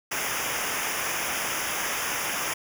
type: noise with comb filter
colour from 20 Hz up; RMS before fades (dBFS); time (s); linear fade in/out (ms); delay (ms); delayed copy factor
pink; -29; 0.11-2.54; 10; 0.24; -0.95
effects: none